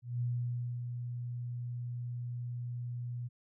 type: tone with ADSR envelope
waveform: sine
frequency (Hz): 121.4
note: B2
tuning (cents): -29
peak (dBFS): -30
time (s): 0.02-3.29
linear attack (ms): 190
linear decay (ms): 600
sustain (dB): -6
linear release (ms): 26
effects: none